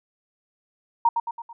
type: tone with echo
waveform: sine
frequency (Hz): 932.3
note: A#5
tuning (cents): 0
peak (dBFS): -14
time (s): 1.05-1.09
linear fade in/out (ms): 5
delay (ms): 110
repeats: 4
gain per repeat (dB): -6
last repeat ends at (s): 1.53
effects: none